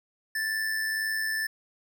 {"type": "tone with amplitude modulation", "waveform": "square", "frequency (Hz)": 1760, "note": "A6", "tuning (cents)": 0, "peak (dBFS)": -26, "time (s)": [0.35, 1.47], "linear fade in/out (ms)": 5, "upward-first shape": "sine", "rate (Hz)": 102, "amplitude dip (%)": 40, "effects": []}